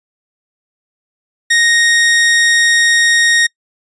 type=tone; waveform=sawtooth; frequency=1864.7 Hz; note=A#6; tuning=in tune; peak=-5 dBFS; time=1.5-3.47 s; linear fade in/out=10 ms; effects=noise-tail reverb RT60 0.1 s tail -26 dB re dry + resampled to 22050 Hz